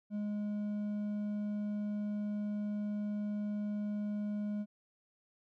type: tone with hard clipping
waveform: triangle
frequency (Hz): 207.7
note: G#3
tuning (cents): 0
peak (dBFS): -35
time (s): 0.1-4.66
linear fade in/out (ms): 50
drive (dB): 7
effects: none